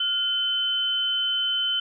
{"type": "tone pair together", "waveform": "sine", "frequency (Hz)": [1420, 3060], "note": ["F6", "G7"], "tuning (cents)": [28, -42], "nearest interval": "octave + minor second", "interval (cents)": 1330, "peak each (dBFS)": [-32, -22], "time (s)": [0, 1.8], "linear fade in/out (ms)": 5, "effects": []}